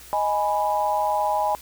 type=chord; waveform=sine; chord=G# minor; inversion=second; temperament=equal; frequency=622.3 / 830.6 / 987.8 Hz; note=D#5 / G#5 / B5; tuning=0 / 0 / 0 cents; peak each=-26 / -22 / -26 dBFS; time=0.13-1.55 s; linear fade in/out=0 ms; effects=added 60 Hz sine -50 dBFS peak until 1.61 s + white hiss -45 dBFS RMS until 1.61 s